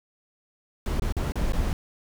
brown noise with dropouts, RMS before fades -25 dBFS, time 0.86-1.73 s, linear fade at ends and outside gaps 1 ms, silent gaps 0.997-1.021 / 1.124-1.167 / 1.321-1.356 / 1.522-1.533 s, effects none

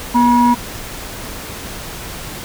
sine tone pair together, 242 / 963 Hz, B3 / B5, -35 / -44 cents, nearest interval 2 octaves, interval 2391 cents, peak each -10 dBFS, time 0.14-0.55 s, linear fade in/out 20 ms, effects tanh soft clip ceiling -4 dBFS + pink hiss -29 dBFS RMS until 2.44 s

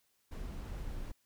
brown noise, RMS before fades -41 dBFS, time 0.31-1.12 s, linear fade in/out 10 ms, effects white hiss -75 dBFS RMS until 1.25 s

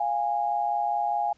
sine tone pair together, 698.5 / 823.4 Hz, F5 / G#5, 0 / -15 cents, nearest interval minor third, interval 285 cents, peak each -28 / -25 dBFS, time 0-1.33 s, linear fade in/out 5 ms, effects pink hiss -64 dBFS RMS until 1.37 s + resampled to 16000 Hz

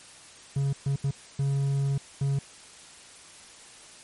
triangle tone bursts at uneven times, 138.59 Hz, C#3, in tune, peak -21 dBFS, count 5, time 0.56-0.73 / 0.86-0.96 / 1.04-1.11 / 1.39-1.98 / 2.21-2.39 s, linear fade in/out 5 ms, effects white hiss -49 dBFS RMS until 4.03 s + MP3 48 kbps

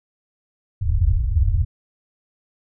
white low-pass noise, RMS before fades -18 dBFS, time 0.81-1.65 s, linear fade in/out 10 ms, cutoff 100 Hz, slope 48 dB/octave, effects none

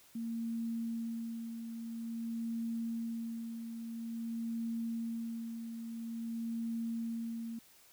sine tone with tremolo, 229.3 Hz, A#3, 28 cents flat, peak -34 dBFS, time 0.15-7.59 s, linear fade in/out 5 ms, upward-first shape sine, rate 0.49 Hz, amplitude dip 50%, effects white hiss -62 dBFS RMS until 7.92 s

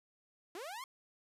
sawtooth linear sweep, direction up, 318.2 to 1108 Hz, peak -39 dBFS, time 0.55-0.84 s, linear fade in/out 2 ms, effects resampled to 32000 Hz + 13-bit

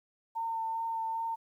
sine tone with vibrato, 905 Hz, A5, 48 cents sharp, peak -31 dBFS, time 0.35-1.36 s, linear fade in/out 20 ms, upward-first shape sine, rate 2.5 Hz, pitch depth 14 cents each way, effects 11-bit

